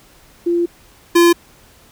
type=tone pair in turn; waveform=sine / square; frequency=344.5 / 343.2 Hz; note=F4 / F4; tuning=-24 / -30 cents; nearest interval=unison; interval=6 cents; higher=first; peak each=-13 / -8 dBFS; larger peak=second; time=0.46-0.66 / 1.15-1.33 s; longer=first; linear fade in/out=10 ms; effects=pink hiss -48 dBFS RMS until 1.91 s